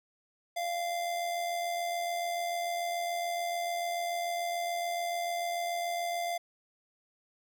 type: tone with amplitude modulation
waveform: square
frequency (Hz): 692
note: F5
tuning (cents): -16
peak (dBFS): -30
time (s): 0.56-6.38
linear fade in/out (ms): 10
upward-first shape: sine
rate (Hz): 86.9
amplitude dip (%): 40
effects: none